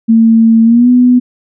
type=tone with pitch glide; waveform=sine; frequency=226 to 247.9 Hz; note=A3 to B3; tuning=+47 to +7 cents; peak=-3 dBFS; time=0.08-1.2 s; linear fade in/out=20 ms; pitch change=+160 cents; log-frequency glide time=0.64-0.89 s; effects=none